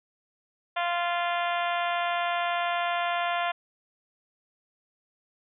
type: harmonic tone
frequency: 347.3 Hz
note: F4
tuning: 10 cents flat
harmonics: 2 / 3 / 4 / 5 / 6 / 7 / 8 / 9 / 10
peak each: -28 / -32 / -34 / -36 / -38 / -39 / -40 / -41 / -42 dBFS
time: 0.76-3.52 s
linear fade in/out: 10 ms
effects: none